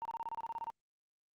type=tone bursts; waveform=sine; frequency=919 Hz; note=A#5; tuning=25 cents flat; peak=-36 dBFS; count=12; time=0.02-0.701 s; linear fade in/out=0 ms; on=32 ms; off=27 ms; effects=tanh soft clip ceiling -32 dBFS + Opus 48 kbps